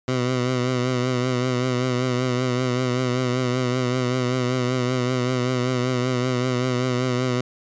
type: tone with vibrato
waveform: 15% pulse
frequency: 126 Hz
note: B2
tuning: 35 cents sharp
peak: -14 dBFS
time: 0.08-7.41 s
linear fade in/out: 2 ms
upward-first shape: triangle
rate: 5.2 Hz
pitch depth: 54 cents each way
effects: resampled to 16000 Hz